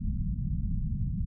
pink low-pass noise, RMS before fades -30 dBFS, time 0-1.26 s, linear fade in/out 20 ms, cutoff 210 Hz, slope 48 dB/octave, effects none

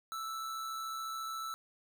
square tone with amplitude modulation, 1319 Hz, E6, 1 cent sharp, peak -37 dBFS, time 0.12-1.54 s, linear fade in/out 0 ms, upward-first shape sine, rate 134 Hz, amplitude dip 30%, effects none

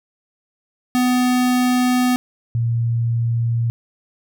square / sine tone pair in turn, 249.9 / 116.72 Hz, B3 / A#2, +21 / +3 cents, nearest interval octave + minor second, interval 1318 cents, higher first, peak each -15 / -16 dBFS, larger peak first, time 0.95-2.16 / 2.55-3.7 s, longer first, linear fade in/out 0 ms, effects none

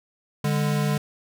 square tone pair together, 146.83 / 203.9 Hz, D3 / G#3, 0 / -32 cents, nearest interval tritone, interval 568 cents, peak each -23 / -27 dBFS, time 0.44-0.98 s, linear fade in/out 5 ms, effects none

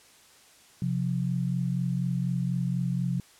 sine tone pair together, 132.6 / 176.71 Hz, C3 / F3, +23 / +21 cents, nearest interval perfect fourth, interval 498 cents, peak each -28 dBFS, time 0.82-3.2 s, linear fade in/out 2 ms, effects white hiss -56 dBFS RMS until 3.39 s + low-pass 10000 Hz 12 dB/octave

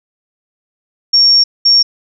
sine tone bursts at uneven times, 5520 Hz, F8, 21 cents flat, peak -5 dBFS, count 2, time 1.13-1.44 / 1.65-1.83 s, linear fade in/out 10 ms, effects none

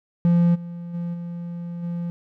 triangle tone with level steps, 172.2 Hz, F3, 24 cents flat, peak -12 / -29 / -23 / -27 / -23 dBFS, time 0.25-2.1 s, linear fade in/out 0 ms, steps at 0.54 / 0.93 / 1.13 / 1.82 s, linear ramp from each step 20 ms, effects none

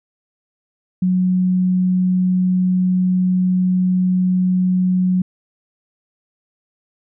sine tone, 183.4 Hz, F#3, 15 cents flat, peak -13 dBFS, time 1.02-5.22 s, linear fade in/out 5 ms, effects none

